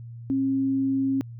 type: tone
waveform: sine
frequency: 270 Hz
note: C#4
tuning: 45 cents flat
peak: -21 dBFS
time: 0.3-1.21 s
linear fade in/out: 0 ms
effects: added 117 Hz sine -37 dBFS peak until 1.39 s